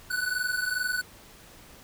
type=tone pair together; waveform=square; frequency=1479 / 1501.4 Hz; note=F#6 / F#6; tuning=-1 / +25 cents; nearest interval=unison; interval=26 cents; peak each=-30 / -31 dBFS; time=0.1-1.02 s; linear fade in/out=10 ms; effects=pink hiss -51 dBFS RMS until 1.83 s